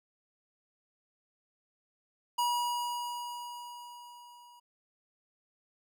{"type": "tone with level ramp", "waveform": "square", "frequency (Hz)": 964, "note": "B5", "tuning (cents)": -42, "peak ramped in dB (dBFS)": [-27, -55], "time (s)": [2.38, 4.6], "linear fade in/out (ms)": 10, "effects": []}